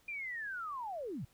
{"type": "linear sweep", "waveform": "sine", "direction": "down", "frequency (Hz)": [2428, 94.7], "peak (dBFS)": -38, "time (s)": [0.08, 1.25], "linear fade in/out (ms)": 5, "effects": ["pink hiss -68 dBFS RMS until 1.33 s"]}